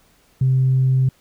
sine tone, 130.81 Hz, C3, in tune, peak -12 dBFS, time 0.41-1.09 s, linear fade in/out 5 ms, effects tanh soft clip ceiling -9 dBFS + pink hiss -57 dBFS RMS until 1.2 s

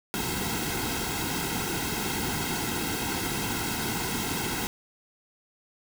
pink noise with comb filter, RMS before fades -30 dBFS, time 0.14-4.67 s, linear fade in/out 0 ms, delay 1.7 ms, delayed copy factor -0.8, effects none

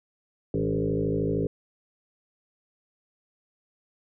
sine tone with frequency modulation, 285 Hz, C#4, 48 cents sharp, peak -23 dBFS, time 0.54-1.47 s, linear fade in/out 2 ms, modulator 53 Hz, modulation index 3.7, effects none

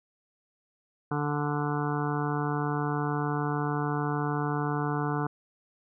harmonic tone, 146.83 Hz, D3, in tune, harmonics 1 / 2 / 3 / 5 / 6 / 7 / 8 / 9 / 10, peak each -30 / -33 / -35 / -37 / -38 / -38 / -39 / -40 / -40 dBFS, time 1.11-5.27 s, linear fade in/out 5 ms, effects none

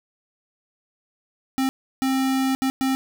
square tone bursts at uneven times, 264.9 Hz, C4, 22 cents sharp, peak -20 dBFS, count 4, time 1.58-1.69 / 2.02-2.55 / 2.62-2.7 / 2.81-2.95 s, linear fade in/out 0 ms, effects none

